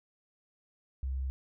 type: tone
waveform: sine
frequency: 66 Hz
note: C2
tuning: 16 cents sharp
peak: -31 dBFS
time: 1.03-1.3 s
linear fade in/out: 0 ms
effects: none